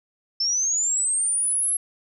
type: linear sweep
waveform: sine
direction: up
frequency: 5274 to 11175 Hz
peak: -20 dBFS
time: 0.4-1.77 s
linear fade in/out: 5 ms
effects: none